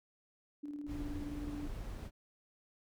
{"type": "tone with tremolo", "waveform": "sine", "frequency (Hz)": 292.1, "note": "D4", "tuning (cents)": -9, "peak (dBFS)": -39, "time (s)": [0.63, 1.68], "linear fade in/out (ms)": 10, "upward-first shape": "square", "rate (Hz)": 19, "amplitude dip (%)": 40}
{"type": "noise", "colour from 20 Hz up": "brown", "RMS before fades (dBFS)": -43, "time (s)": [0.86, 2.11], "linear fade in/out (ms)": 50}
{"effects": []}